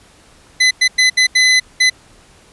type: tone bursts at uneven times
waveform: 25% pulse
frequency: 2018 Hz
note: B6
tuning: 37 cents sharp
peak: -5 dBFS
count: 6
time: 0.6-0.71 / 0.81-0.88 / 0.98-1.1 / 1.17-1.27 / 1.35-1.6 / 1.8-1.9 s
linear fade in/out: 10 ms
effects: pink hiss -47 dBFS RMS until 2.52 s + resampled to 24000 Hz